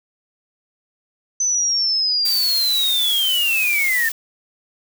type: linear sweep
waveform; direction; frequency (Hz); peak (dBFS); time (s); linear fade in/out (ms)
sine; down; 6110 to 1774; -16; 1.4-4.09; 5
type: noise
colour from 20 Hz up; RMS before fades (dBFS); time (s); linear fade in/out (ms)
blue; -26; 2.25-4.12; 5
effects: none